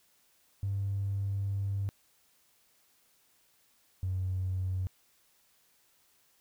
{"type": "tone pair in turn", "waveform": "triangle", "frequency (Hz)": [99, 92.93], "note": ["G2", "F#2"], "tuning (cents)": [18, 8], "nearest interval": "minor second", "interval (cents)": 110, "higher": "first", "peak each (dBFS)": [-26, -26], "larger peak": "neither", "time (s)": [[0.63, 1.89], [4.03, 4.87]], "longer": "first", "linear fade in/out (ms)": 0, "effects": ["tanh soft clip ceiling -27 dBFS", "white hiss -68 dBFS RMS until 6.4 s"]}